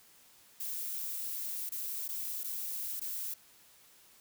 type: noise with dropouts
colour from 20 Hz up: violet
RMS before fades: -38 dBFS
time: 0.6-3.34 s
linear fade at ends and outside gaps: 5 ms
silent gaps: 1.693-1.719 / 2.08-2.088 / 2.434-2.442 / 2.997-3.014 s
effects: white hiss -61 dBFS RMS until 4.2 s